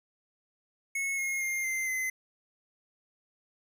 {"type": "tone with pitch steps", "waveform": "square", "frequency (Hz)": [2190, 2154, 2118, 2083, 2048], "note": ["C#7", "C7", "C7", "C7", "C7"], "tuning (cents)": [-22, 50, 21, -8, -38], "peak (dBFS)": -30, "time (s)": [0.95, 2.1], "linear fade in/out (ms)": 5, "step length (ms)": 230, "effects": []}